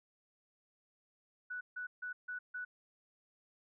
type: tone bursts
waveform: sine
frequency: 1480 Hz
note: F#6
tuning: in tune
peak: -39 dBFS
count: 5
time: 1.5-2.65 s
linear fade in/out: 10 ms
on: 110 ms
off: 150 ms
effects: none